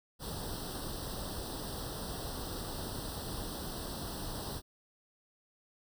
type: noise with comb filter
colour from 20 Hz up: pink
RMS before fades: -40 dBFS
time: 0.19-4.62 s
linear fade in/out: 50 ms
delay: 0.22 ms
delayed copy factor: +0.95
effects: none